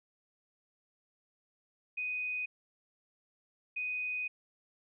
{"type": "tone bursts at uneven times", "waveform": "sine", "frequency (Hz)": 2494, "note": "D#7", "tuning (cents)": 3, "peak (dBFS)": -33, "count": 2, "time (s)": [[1.97, 2.46], [3.76, 4.28]], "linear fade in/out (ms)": 10, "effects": []}